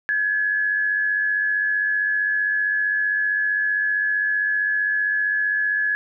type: tone pair together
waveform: sine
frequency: 1604.6 / 1700 Hz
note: G6 / G#6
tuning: +40 / +40 cents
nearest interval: minor second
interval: 100 cents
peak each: -28 / -19 dBFS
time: 0.09-5.95 s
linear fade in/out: 0 ms
effects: none